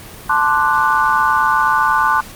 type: chord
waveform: sine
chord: D dominant seventh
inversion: second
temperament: equal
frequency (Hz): 880 / 1046.5 / 1174.7 / 1480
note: A5 / C6 / D6 / F#6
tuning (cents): 0 / 0 / 0 / 0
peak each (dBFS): -17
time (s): 0.29-2.21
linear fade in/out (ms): 10
effects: pink hiss -35 dBFS RMS until 2.35 s + Opus 32 kbps